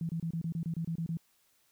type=tone bursts; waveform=sine; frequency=165.2 Hz; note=E3; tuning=4 cents sharp; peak=-31 dBFS; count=11; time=0.01-1.171 s; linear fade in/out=2 ms; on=81 ms; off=27 ms; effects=white hiss -70 dBFS RMS until 1.71 s